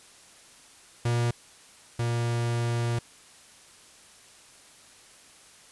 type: tone pair in turn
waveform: 45% pulse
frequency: 119.1 / 118.21 Hz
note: A#2 / A#2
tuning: +38 / +25 cents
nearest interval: unison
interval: 13 cents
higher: first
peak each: -23 / -25 dBFS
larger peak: first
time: 1.05-1.31 / 1.99-2.99 s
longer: second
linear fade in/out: 5 ms
effects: white hiss -53 dBFS RMS until 5.71 s + resampled to 24000 Hz